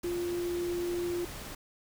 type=tone in noise; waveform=sine; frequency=349.2 Hz; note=F4; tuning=in tune; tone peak=-30 dBFS; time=0.04-1.25 s; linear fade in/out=5 ms; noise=pink; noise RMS=-43 dBFS; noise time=0.03-1.55 s; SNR=+10 dB; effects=none